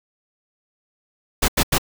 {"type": "noise bursts", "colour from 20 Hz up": "pink", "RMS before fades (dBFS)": -17, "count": 3, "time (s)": [1.42, 1.783], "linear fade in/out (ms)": 10, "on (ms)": 63, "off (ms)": 87, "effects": []}